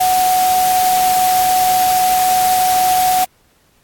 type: tone in noise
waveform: sine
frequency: 740 Hz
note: F#5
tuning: in tune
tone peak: -11 dBFS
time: 0-3.25 s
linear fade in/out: 10 ms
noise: white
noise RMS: -21 dBFS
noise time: 0-3.25 s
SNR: +7 dB
effects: pink hiss -56 dBFS RMS until 3.83 s + AAC 64 kbps